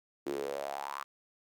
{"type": "tone with high-pass filter sweep", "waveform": "sawtooth", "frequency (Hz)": 69.9, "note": "C#2", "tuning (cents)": 15, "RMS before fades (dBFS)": -38, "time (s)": [0.26, 1.04], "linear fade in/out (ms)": 10, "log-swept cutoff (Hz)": [330, 1200], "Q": 5.8, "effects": []}